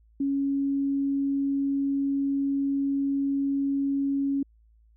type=tone; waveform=sine; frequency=277.2 Hz; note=C#4; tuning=in tune; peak=-23 dBFS; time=0.2-4.43 s; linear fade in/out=5 ms; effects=added 55 Hz sine -56 dBFS peak until 4.96 s